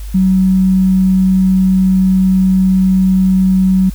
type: tone with tanh clipping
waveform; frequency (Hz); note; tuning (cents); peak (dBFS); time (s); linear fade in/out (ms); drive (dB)
triangle; 188.1; F#3; +29; -7; 0.14-3.9; 10; 3
effects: added 50 Hz sine -22 dBFS peak until 3.94 s + white hiss -40 dBFS RMS until 3.94 s